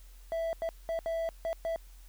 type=tone bursts at uneven times; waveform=triangle; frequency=659.3 Hz; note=E5; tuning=in tune; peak=-28 dBFS; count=6; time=0.32-0.53 / 0.62-0.69 / 0.89-0.99 / 1.06-1.29 / 1.45-1.53 / 1.65-1.76 s; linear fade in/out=0 ms; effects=added 43 Hz sine -49 dBFS peak until 2.08 s + white hiss -62 dBFS RMS until 2.08 s